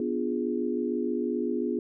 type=chord; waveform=sine; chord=B diminished seventh; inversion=none; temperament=equal; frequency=246.9 / 293.7 / 349.2 / 415.3 Hz; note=B3 / D4 / F4 / Ab4; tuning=0 / 0 / 0 / 0 cents; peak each=-30 / -34 / -31 / -32 dBFS; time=0-1.79 s; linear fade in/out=2 ms; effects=none